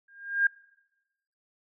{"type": "tone with exponential growth", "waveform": "sine", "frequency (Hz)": 1611, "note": "G6", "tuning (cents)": 47, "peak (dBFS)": -17, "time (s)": [0.08, 0.47], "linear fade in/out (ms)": 5, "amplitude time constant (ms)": 83, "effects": ["noise-tail reverb RT60 1.0 s tail -23 dB re dry"]}